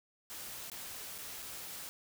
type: noise with dropouts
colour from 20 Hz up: white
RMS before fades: -45 dBFS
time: 0.3-1.89 s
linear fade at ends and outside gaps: 0 ms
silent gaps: 0.699-0.717 / 1.181-1.185 / 1.422-1.426 s
effects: none